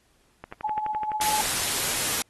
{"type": "click train", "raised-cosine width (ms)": 0.5, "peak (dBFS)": -22, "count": 13, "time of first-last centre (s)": [0.44, 1.457], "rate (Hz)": 11.8}
{"type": "tone with tremolo", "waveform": "sine", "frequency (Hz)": 855, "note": "A5", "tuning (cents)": -50, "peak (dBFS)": -23, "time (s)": [0.64, 1.41], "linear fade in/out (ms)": 5, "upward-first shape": "triangle", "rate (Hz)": 16, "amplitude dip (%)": 60}
{"type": "noise", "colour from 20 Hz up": "white", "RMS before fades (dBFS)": -26, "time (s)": [1.21, 2.22], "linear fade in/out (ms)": 0}
{"effects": ["pink hiss -65 dBFS RMS until 2.29 s", "AAC 32 kbps"]}